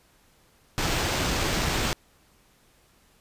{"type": "noise with sample-and-hold", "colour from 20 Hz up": "pink", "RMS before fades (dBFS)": -26, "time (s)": [0.78, 1.93], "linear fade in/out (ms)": 0, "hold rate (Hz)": 11025, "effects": ["pink hiss -61 dBFS RMS until 3.2 s", "resampled to 32000 Hz"]}